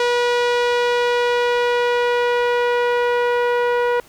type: tone with low-pass filter sweep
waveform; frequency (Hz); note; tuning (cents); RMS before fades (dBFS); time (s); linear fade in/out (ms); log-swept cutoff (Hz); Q
sawtooth; 484.1; B4; -35; -18; 0-4; 2; 4600 to 1800; 0.84
effects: pink hiss -48 dBFS RMS until 4.08 s